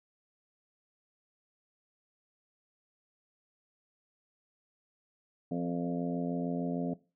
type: harmonic tone with a mistuned harmonic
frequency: 86.6 Hz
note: F2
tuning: 14 cents flat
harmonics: 2 / 3 / 4 / 5 / 6 / 7 / 8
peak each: -35 / -34 / -47 / -41 / -46 / -43 / -44 dBFS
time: 5.51-6.94 s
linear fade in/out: 5 ms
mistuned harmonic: 5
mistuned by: +16 cents
effects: noise-tail reverb RT60 0.3 s tail -19 dB re dry